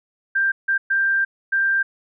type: tone bursts at uneven times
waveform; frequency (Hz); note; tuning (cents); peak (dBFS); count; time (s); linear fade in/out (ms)
sine; 1582; G6; +15; -16; 4; 0.35-0.52 / 0.68-0.78 / 0.9-1.25 / 1.52-1.83; 10
effects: none